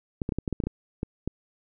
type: clicks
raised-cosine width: 3 ms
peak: -15 dBFS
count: 11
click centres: 0.218 / 0.291 / 0.322 / 0.386 / 0.478 / 0.527 / 0.602 / 0.638 / 0.67 / 1.031 / 1.276 s
effects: none